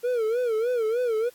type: tone with vibrato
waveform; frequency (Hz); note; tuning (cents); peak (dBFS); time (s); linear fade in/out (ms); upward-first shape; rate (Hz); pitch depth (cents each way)
triangle; 466.2; A#4; 0; -20; 0.03-1.3; 20; sine; 3.3; 130
effects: white hiss -55 dBFS RMS until 1.34 s + AAC 64 kbps